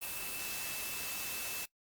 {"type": "tone in noise", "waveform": "sine", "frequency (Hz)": 2637, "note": "E7", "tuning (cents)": 0, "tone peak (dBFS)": -45, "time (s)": [0.01, 1.66], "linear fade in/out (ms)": 20, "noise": "white", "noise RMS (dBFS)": -40, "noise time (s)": [0.01, 1.66], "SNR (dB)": -8, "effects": ["noise-tail reverb RT60 0.1 s tail -19 dB re dry", "Opus 32 kbps"]}